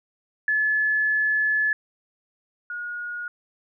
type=tone pair in turn; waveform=sine; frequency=1720 / 1440.9 Hz; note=A6 / F#6; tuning=-40 / -46 cents; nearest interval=minor third; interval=306 cents; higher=first; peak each=-19 / -29 dBFS; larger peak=first; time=0.48-1.73 / 2.7-3.28 s; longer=first; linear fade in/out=2 ms; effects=none